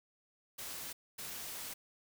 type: noise bursts at uneven times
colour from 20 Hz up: white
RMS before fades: -44 dBFS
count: 2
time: 0.58-0.93 / 1.18-1.74 s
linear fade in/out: 10 ms
effects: none